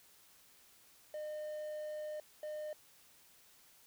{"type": "tone bursts at uneven times", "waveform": "triangle", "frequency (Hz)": 608, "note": "D#5", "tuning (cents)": -40, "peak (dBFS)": -38, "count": 2, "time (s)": [[1.14, 2.2], [2.43, 2.73]], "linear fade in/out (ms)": 2, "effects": ["white hiss -64 dBFS RMS until 3.86 s"]}